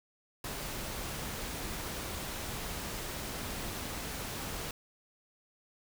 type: noise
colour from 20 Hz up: pink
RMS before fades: -39 dBFS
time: 0.44-4.71 s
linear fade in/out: 2 ms
effects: none